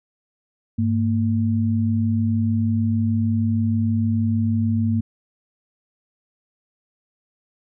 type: tone pair together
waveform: sine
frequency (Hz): 101.61 / 228.1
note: G#2 / A#3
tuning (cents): -37 / -37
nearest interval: octave + major second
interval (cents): 1400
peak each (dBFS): -20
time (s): 0.78-5.01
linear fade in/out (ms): 10
effects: none